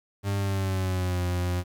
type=tone with pitch glide; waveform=40% pulse; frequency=99.6 to 89.25 Hz; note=G2 to F2; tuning=+28 to +38 cents; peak=-24 dBFS; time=0.23-1.64 s; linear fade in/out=50 ms; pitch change=-190 cents; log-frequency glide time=0.38-1.2 s; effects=10-bit